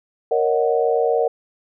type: chord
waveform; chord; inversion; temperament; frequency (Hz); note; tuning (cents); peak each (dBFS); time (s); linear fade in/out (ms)
sine; D# minor seventh; second; equal; 466.2 / 554.4 / 622.3 / 740; A#4 / C#5 / D#5 / F#5; 0 / 0 / 0 / 0; -18 / -23 / -23 / -23; 0.31-1.28; 5
effects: none

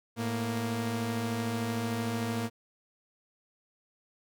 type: tone pair together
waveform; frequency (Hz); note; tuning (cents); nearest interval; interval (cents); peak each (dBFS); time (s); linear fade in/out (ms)
sawtooth; 110 / 233.3; A2 / A#3; 0 / +2; octave + minor second; 1302; -30 / -28; 0.16-2.5; 50
effects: none

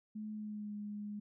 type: tone with pitch glide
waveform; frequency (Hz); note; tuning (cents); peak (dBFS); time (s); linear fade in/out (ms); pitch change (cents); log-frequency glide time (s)
sine; 213.9 to 207.5; A3 to G#3; -49 to -1; -40; 0.15-1.2; 10; -52; 0.32-0.74
effects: none

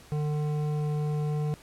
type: tone with hard clipping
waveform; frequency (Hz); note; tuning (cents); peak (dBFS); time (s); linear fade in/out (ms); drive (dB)
sine; 149.9; D3; +36; -28; 0.12-1.54; 0; 11
effects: pink hiss -53 dBFS RMS until 1.62 s + low-pass 12000 Hz 12 dB/octave

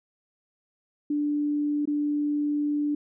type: tone with dropouts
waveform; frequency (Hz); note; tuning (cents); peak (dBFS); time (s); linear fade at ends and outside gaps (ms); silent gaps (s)
sine; 293.9; D4; +1; -23; 1.1-2.95; 5; 1.855-1.874
effects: none

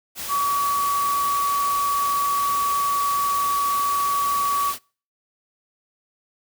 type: tone in noise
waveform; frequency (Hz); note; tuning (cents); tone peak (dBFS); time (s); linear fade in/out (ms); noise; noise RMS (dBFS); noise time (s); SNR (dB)
sine; 1135; C#6; +41; -19; 0.28-4.74; 50; white; -31; 0.15-4.79; +9
effects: noise-tail reverb RT60 0.4 s tail -25 dB re dry

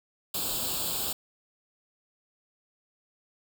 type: noise with comb filter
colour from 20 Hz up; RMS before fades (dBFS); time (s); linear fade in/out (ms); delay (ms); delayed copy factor
white; -31; 0.34-1.13; 5; 0.25; +0.9
effects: none

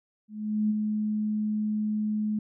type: tone with ADSR envelope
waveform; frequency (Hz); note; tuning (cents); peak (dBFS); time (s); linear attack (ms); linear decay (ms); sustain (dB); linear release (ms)
sine; 212.9; G#3; +43; -21; 0.28-2.39; 420; 26; -4; 4
effects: none

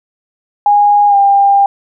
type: tone with pitch glide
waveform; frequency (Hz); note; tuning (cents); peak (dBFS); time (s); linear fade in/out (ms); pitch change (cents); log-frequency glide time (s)
sine; 822 to 798.1; G#5 to G5; -18 to +31; -5; 0.66-1.66; 2; -51; 1.08-1.16
effects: none

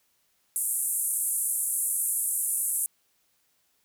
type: band-pass noise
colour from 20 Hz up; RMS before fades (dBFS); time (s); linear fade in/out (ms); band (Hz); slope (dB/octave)
white; -28; 0.56-2.86; 0; 8400 to 12000; 48
effects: white hiss -70 dBFS RMS until 3.84 s

